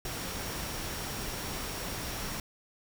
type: tone in noise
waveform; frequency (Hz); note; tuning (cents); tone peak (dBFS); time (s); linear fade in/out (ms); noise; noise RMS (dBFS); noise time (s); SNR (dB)
sine; 5588; F8; 0; -47; 0.05-2.4; 2; pink; -37; 0.05-2.4; -13
effects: none